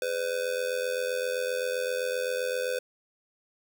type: tone with amplitude modulation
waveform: square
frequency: 504 Hz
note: B4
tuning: 35 cents sharp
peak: -25 dBFS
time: 0.02-2.79 s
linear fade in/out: 2 ms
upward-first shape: sine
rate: 87.7 Hz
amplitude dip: 75%
effects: none